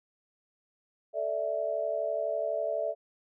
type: chord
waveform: sine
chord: A suspended fourth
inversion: none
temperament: equal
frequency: 440 / 587.3 / 659.3 Hz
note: A4 / D5 / E5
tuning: 0 / 0 / 0 cents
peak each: -37 / -32 / -31 dBFS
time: 1.13-2.95 s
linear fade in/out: 50 ms
effects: none